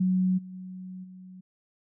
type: tone with level steps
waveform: sine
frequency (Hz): 185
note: F#3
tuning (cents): 0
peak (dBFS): -21 / -39 / -37 / -43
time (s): 0-1.41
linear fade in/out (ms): 10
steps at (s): 0.37 / 0.52 / 1.03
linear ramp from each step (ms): 20
effects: none